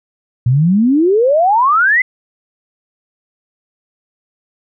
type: exponential sweep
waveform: sine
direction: up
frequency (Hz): 116.54 to 2088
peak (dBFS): -8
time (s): 0.46-2.02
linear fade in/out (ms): 5
effects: none